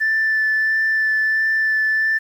sine tone with vibrato, 1760 Hz, A6, in tune, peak -14 dBFS, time 0-2.19 s, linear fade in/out 20 ms, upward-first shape sine, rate 1.5 Hz, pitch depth 10 cents each way, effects tanh soft clip ceiling -12 dBFS + 8-bit

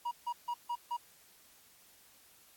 triangle tone bursts, 957 Hz, A#5, 45 cents sharp, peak -31 dBFS, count 5, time 0.05-0.97 s, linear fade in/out 10 ms, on 64 ms, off 150 ms, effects white hiss -62 dBFS RMS until 2.56 s + AAC 64 kbps

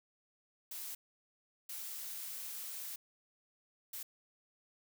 blue noise bursts at uneven times, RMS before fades -44 dBFS, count 3, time 0.71-0.95 / 1.69-2.96 / 3.93-4.03 s, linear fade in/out 5 ms, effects none

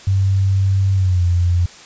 sine tone with pitch glide, 96.8 to 87.75 Hz, G2 to F2, -21 to +9 cents, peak -12 dBFS, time 0.07-1.66 s, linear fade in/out 5 ms, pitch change -170 cents, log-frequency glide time 0.94-1.24 s, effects white hiss -40 dBFS RMS until 1.85 s + resampled to 16000 Hz

